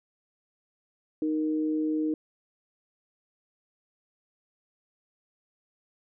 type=tone pair together; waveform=sine; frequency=309.7 / 466.2 Hz; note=D#4 / A#4; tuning=-8 / 0 cents; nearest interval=perfect fifth; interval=708 cents; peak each=-25 / -35 dBFS; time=1.22-2.14 s; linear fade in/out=2 ms; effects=none